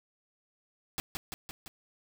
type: noise with echo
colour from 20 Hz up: pink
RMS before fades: -34 dBFS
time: 0.98-1 s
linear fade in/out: 0 ms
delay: 170 ms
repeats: 4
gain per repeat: -3 dB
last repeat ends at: 1.68 s
effects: none